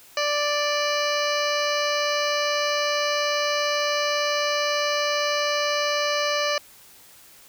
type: harmonic tone with a mistuned harmonic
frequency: 587.3 Hz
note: D5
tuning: in tune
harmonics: 1 / 2 / 3 / 4 / 5 / 7 / 8 / 9 / 10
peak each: -25 / -28 / -30 / -31 / -32 / -33 / -34 / -35 / -35 dBFS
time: 0.17-6.58 s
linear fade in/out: 2 ms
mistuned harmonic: 10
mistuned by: +45 cents
effects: white hiss -50 dBFS RMS until 7.48 s